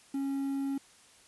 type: tone with quantisation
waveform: triangle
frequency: 274.7 Hz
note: C#4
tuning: 16 cents flat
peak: -28 dBFS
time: 0.14-0.78 s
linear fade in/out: 5 ms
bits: 9
effects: white hiss -59 dBFS RMS until 1.27 s + resampled to 24000 Hz